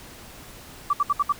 sine tone bursts, 1161 Hz, D6, 20 cents flat, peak -17 dBFS, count 5, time 0.9-1.324 s, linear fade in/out 5 ms, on 32 ms, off 66 ms, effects pink hiss -44 dBFS RMS until 1.39 s

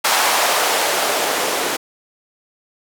blue noise with band-pass filter sweep, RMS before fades -18 dBFS, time 0.04-1.77 s, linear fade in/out 10 ms, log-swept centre 840 to 410 Hz, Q 1.4, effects none

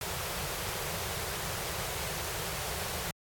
pink band-stop noise, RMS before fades -35 dBFS, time 0.01-3.11 s, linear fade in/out 2 ms, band 180 to 360 Hz, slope 48 dB/octave, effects high-pass 60 Hz 12 dB/octave + AAC 64 kbps

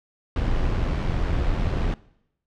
brown noise with amplitude modulation, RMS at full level -21 dBFS, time 0.36-1.94 s, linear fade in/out 2 ms, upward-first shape sine, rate 85.8 Hz, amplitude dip 40%, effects noise-tail reverb RT60 0.8 s tail -21 dB re dry + low-pass 4000 Hz 12 dB/octave

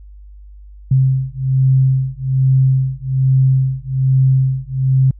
sine beating tone pair, 131.6 / 132.8 Hz, C3 / C3, +10 / +26 cents, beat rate 1.2 Hz, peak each -14 dBFS, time 0.91-5.11 s, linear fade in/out 5 ms, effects added 50 Hz sine -35 dBFS peak until 5.19 s

